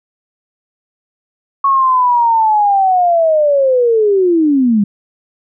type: linear sweep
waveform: sine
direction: down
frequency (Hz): 1108.7 to 196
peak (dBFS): -8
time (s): 1.64-4.84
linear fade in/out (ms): 5
effects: none